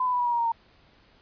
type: tone with pitch steps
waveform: sine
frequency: 1013 / 999.1 / 985.3 / 971.7 / 958.4 / 945.2 / 932.2 / 919.3 Hz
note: B5 / B5 / B5 / B5 / A#5 / A#5 / A#5 / A#5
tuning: +44 / +20 / -4 / -28 / +48 / +24 / 0 / -24 cents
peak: -22 dBFS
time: 0-0.52 s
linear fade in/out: 5 ms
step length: 65 ms
effects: pink hiss -59 dBFS RMS until 1.21 s + resampled to 11025 Hz